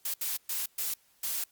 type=noise bursts at uneven times; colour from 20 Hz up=blue; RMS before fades=-32 dBFS; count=5; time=0.05-0.14 / 0.21-0.37 / 0.49-0.66 / 0.78-0.94 / 1.23-1.44 s; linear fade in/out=5 ms; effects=white hiss -66 dBFS RMS until 1.51 s + Opus 48 kbps